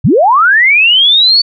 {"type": "linear sweep", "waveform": "sine", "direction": "up", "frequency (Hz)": [85, 4523], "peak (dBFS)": -4, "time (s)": [0.04, 1.42], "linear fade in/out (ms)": 10, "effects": []}